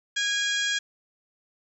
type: harmonic tone with a mistuned harmonic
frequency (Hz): 823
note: G#5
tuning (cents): -16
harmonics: 2 / 3 / 4 / 5 / 6 / 7 / 8 / 9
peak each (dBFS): -27 / -36 / -28 / -39 / -38 / -38 / -36 / -38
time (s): 0.16-0.79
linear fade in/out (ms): 10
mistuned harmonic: 3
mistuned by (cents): -30
effects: 10-bit